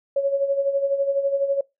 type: tone with tremolo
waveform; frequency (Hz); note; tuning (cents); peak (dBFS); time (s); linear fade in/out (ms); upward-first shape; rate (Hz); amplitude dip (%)
sine; 554.4; C#5; 0; -16; 0.16-1.61; 5; sine; 12; 65
effects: noise-tail reverb RT60 0.2 s tail -23 dB re dry